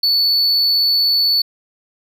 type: tone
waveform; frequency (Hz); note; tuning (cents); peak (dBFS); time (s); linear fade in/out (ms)
triangle; 4458; C#8; +9; -11; 0.03-1.42; 5
effects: none